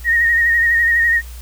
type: tone with vibrato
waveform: sine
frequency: 1864.7 Hz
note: A#6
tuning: in tune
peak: -11 dBFS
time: 0.04-1.22 s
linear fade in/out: 50 ms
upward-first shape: sine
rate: 12 Hz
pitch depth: 35 cents each way
effects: added 60 Hz sine -30 dBFS peak until 1.41 s + white hiss -42 dBFS RMS until 1.41 s